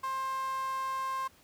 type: tone with high-pass filter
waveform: sawtooth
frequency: 529 Hz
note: C5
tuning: 19 cents sharp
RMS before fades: -34 dBFS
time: 0.03-1.28 s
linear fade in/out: 10 ms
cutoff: 1100 Hz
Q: 8.5
effects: pink hiss -61 dBFS RMS until 1.43 s + high-pass 60 Hz 12 dB/octave